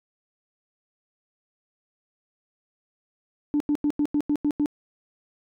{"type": "tone bursts", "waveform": "sine", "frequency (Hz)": 293.7, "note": "D4", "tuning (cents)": 0, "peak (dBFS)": -18, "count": 8, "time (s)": [3.54, 4.659], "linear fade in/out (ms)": 0, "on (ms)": 62, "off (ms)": 89, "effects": ["tanh soft clip ceiling -16 dBFS"]}